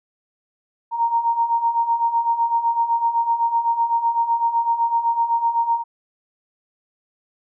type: beating tone pair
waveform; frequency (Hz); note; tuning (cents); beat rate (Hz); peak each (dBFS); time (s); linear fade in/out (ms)
sine; 924 / 931.9; A#5 / A#5; -16 / -1; 7.9; -23 / -18; 0.91-5.84; 50
effects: none